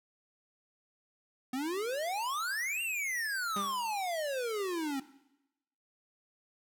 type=exponential two-way sweep; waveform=square; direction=up then down; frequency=247.5 to 2816 to 262.2 Hz; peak=-33 dBFS; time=1.53-5 s; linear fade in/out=5 ms; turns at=2.82 s
type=tone with exponential decay; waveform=sawtooth; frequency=199.9 Hz; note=G3; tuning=34 cents sharp; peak=-30 dBFS; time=3.56-3.93 s; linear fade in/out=5 ms; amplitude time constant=80 ms
effects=noise-tail reverb RT60 0.9 s tail -17 dB re dry